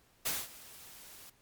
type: noise with ADSR envelope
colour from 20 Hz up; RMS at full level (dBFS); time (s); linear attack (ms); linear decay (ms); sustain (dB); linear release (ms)
white; -32; 0.25-1.3; 14; 210; -20; 6
effects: pink hiss -67 dBFS RMS until 1.41 s + MP3 96 kbps